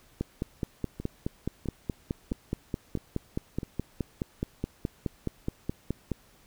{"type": "two click trains", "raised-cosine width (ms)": 3, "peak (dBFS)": [-16, -23], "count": [29, 5], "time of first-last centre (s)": [[0.21, 6.117], [1, 3.632]], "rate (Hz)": [4.74, 1.52], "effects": ["pink hiss -60 dBFS RMS until 6.46 s"]}